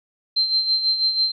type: tone with tremolo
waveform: sine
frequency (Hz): 4128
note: C8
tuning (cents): -24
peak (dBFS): -15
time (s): 0.36-1.32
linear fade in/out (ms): 10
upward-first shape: sine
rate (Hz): 6.1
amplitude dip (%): 60
effects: none